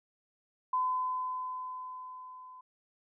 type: tone with level ramp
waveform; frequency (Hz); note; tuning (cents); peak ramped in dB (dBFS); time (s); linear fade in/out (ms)
sine; 1016; B5; +49; -26 to -48; 0.73-2.61; 5
effects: none